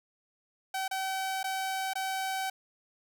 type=tone with dropouts; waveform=sawtooth; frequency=765 Hz; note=G5; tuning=42 cents flat; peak=-27 dBFS; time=0.74-2.5 s; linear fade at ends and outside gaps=5 ms; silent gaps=0.88-0.911 / 1.431-1.441 / 1.935-1.954 s; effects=none